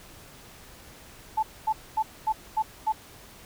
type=tone bursts; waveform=sine; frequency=873 Hz; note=A5; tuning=14 cents flat; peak=-21 dBFS; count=6; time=1.37-2.924 s; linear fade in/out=10 ms; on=59 ms; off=240 ms; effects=pink hiss -49 dBFS RMS until 3.45 s